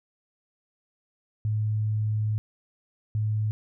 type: tone bursts at uneven times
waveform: sine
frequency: 107.4 Hz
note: A2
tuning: 41 cents flat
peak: -23 dBFS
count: 2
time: 1.45-2.38 / 3.15-3.51 s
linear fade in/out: 0 ms
effects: none